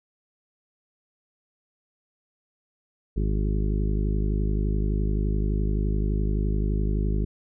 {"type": "harmonic tone", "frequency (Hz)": 51.7, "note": "G#1", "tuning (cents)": -7, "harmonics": [1, 2, 3, 4, 5, 6, 7, 8], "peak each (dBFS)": [-23, -31, -31, -33, -40, -38, -37, -39], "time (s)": [3.16, 7.25], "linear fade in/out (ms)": 10, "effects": []}